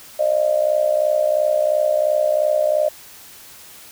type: tone with amplitude modulation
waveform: sine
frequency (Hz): 610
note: D#5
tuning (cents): -34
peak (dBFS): -11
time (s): 0.19-2.89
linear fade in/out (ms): 10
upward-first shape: sine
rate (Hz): 62.9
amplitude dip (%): 80
effects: white hiss -42 dBFS RMS until 3.91 s